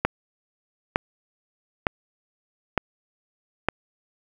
click train, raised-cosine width 0.5 ms, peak -4 dBFS, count 5, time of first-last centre 0.05-3.686 s, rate 1.1 Hz, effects 7-bit

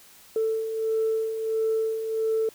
sine beating tone pair, 442.2 / 443.7 Hz, A4 / A4, +9 / +14 cents, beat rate 1.5 Hz, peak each -31 / -23 dBFS, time 0.36-2.49 s, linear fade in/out 2 ms, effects tanh soft clip ceiling -17 dBFS + white hiss -52 dBFS RMS until 2.54 s

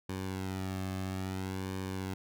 sawtooth tone with flanger, 94.7 Hz, F#2, 41 cents sharp, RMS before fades -37 dBFS, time 0.09-2.14 s, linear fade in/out 5 ms, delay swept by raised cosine 1.5 to 2.09 ms, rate 0.59 Hz, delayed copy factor -0.7, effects none

